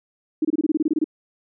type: tone bursts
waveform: sine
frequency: 311.1 Hz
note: D#4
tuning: in tune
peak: -16 dBFS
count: 12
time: 0.42-1.043 s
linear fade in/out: 5 ms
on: 29 ms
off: 25 ms
effects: none